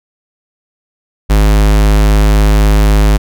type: tone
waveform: square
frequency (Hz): 51.91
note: G#1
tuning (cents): 0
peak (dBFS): -6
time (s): 1.29-3.18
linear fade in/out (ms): 20
effects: none